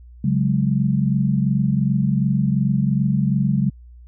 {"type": "chord", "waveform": "sine", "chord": "C# suspended fourth", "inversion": "none", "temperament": "equal", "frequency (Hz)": [138.59, 185, 207.7], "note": ["C#3", "F#3", "G#3"], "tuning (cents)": [0, 0, 0], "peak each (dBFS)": [-19, -21, -21], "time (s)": [0.24, 3.7], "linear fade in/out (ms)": 5, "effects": ["added 60 Hz sine -40 dBFS peak until 4.07 s"]}